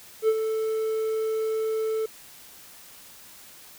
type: tone with ADSR envelope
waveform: triangle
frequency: 440 Hz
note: A4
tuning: in tune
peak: -14 dBFS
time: 0.22-2.06 s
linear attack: 63 ms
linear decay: 51 ms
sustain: -8 dB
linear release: 6 ms
effects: white hiss -48 dBFS RMS until 3.78 s